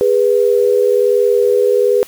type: tone pair together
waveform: sine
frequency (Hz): 410 / 491.2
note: G#4 / B4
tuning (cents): -22 / -9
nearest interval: minor third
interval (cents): 313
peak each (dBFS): -12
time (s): 0.01-2.03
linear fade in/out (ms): 0
effects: white hiss -39 dBFS RMS until 2.07 s